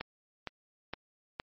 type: click train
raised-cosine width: 0.3 ms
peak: -20 dBFS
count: 4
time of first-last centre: 0.01-1.399 s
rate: 2.16 Hz
effects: MP3 32 kbps